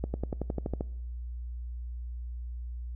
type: accelerating click train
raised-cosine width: 2 ms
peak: -18 dBFS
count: 10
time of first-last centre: 0.04-0.809 s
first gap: 100 ms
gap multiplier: 0.96
effects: noise-tail reverb RT60 0.9 s tail -23 dB re dry + added 60 Hz sine -35 dBFS peak until 2.95 s